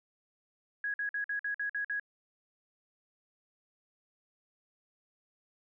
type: tone bursts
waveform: sine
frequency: 1661.2 Hz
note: G#6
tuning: in tune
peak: -31 dBFS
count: 8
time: 0.84-1.997 s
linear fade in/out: 2 ms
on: 100 ms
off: 51 ms
effects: none